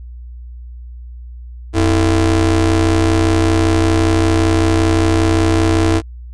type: ring-modulated tone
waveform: 35% pulse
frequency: 117.6 Hz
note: A#2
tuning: 16 cents sharp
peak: -6 dBFS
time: 1.73-6.02 s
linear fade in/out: 50 ms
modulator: 209 Hz
effects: added 60 Hz sine -29 dBFS peak until 6.33 s + resampled to 22050 Hz